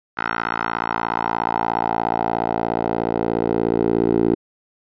10% pulse tone with band-pass filter sweep, 56.9 Hz, A#1, 41 cents flat, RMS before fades -21 dBFS, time 0.17-4.35 s, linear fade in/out 10 ms, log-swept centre 1400 to 370 Hz, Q 2.8, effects resampled to 11025 Hz

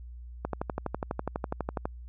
click train, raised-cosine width 1 ms, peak -16 dBFS, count 18, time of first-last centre 0.45-1.855 s, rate 12.1 Hz, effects added 60 Hz sine -41 dBFS peak until 2.08 s

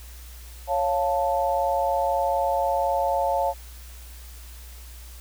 sine chord, Db augmented, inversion none, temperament equal, 554.4 / 698.5 / 880 Hz, Db5 / F5 / A5, 0 / 0 / 0 cents, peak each -25 dBFS, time 0.67-3.54 s, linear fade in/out 50 ms, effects added 60 Hz sine -40 dBFS peak until 5.2 s + white hiss -48 dBFS RMS until 5.2 s

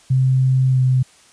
sine tone with pitch glide, 130.6 to 128.95 Hz, C3 to C3, -3 to -25 cents, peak -12 dBFS, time 0.1-1.03 s, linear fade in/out 10 ms, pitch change -22 cents, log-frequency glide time 0.7-0.79 s, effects white hiss -50 dBFS RMS until 1.32 s + resampled to 22050 Hz

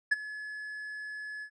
triangle tone with ADSR envelope, 1707 Hz, G#6, 47 cents sharp, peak -18 dBFS, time 0.11-1.5 s, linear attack 12 ms, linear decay 24 ms, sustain -18 dB, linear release 76 ms, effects resampled to 22050 Hz

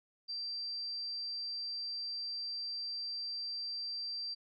sine tone, 4700 Hz, D8, 1 cent sharp, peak -37 dBFS, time 0.28-4.35 s, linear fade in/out 20 ms, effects none

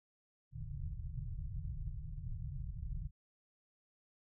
pink low-pass noise, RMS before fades -42 dBFS, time 0.51-3.11 s, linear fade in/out 50 ms, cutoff 160 Hz, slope 96 dB/octave, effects none

